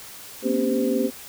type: tone cluster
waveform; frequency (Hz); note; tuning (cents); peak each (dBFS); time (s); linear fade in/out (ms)
sine; 232.5 / 254.8 / 278.4 / 394.9 / 513; A#3 / C4 / C#4 / G4 / C5; -4 / -46 / +8 / +13 / -34; -26; 0.42-1.11; 50
effects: white hiss -41 dBFS RMS until 1.28 s